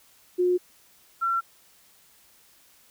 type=tone pair in turn; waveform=sine; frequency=359.6 / 1357.7 Hz; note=F#4 / F6; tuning=-49 / -49 cents; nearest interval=octave + major seventh; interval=2300 cents; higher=second; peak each=-19 / -22 dBFS; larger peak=first; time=0.38-0.58 / 1.21-1.41 s; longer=neither; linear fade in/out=20 ms; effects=white hiss -58 dBFS RMS until 2.9 s